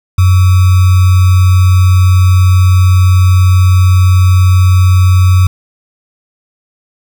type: tone with sample-and-hold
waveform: sine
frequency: 92 Hz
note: F#2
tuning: 9 cents flat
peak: -3 dBFS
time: 0.18-5.47 s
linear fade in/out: 5 ms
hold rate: 1225 Hz
effects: none